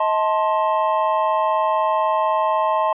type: chord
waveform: triangle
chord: A diminished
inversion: second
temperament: just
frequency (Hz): 633.6 / 880 / 1056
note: Eb5 / A5 / C6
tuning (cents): +31 / 0 / +16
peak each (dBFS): -19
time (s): 0-2.93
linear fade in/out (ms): 5
effects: resampled to 8000 Hz